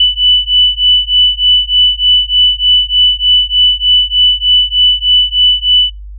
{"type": "beating tone pair", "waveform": "sine", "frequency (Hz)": [2980, 2983.3], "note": ["F#7", "F#7"], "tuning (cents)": [12, 14], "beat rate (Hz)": 3.3, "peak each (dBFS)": -10, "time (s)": [0, 5.9], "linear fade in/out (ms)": 5, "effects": ["noise-tail reverb RT60 0.2 s tail -22 dB re dry", "added 50 Hz sine -25 dBFS peak until 6.18 s"]}